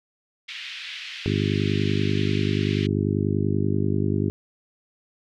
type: band-pass noise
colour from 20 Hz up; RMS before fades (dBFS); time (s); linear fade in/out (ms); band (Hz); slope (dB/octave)
white; -36; 0.48-2.87; 10; 2000 to 3500; 24
type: harmonic tone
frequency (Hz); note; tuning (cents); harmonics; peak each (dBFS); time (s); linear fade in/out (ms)
50.3; G1; +45; 2 / 3 / 4 / 5 / 6 / 7 / 8; -25 / -27 / -28 / -29 / -30 / -30 / -31; 1.26-4.3; 0
effects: none